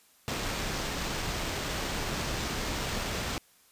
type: noise with sample-and-hold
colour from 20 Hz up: pink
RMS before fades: -33 dBFS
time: 0.28-3.38 s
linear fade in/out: 0 ms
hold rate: 11025 Hz
effects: white hiss -62 dBFS RMS until 3.71 s + resampled to 32000 Hz